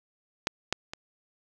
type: clicks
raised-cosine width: 0.2 ms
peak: -8 / -8 / -19 dBFS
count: 3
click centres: 0.471 / 0.726 / 0.935 s
effects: none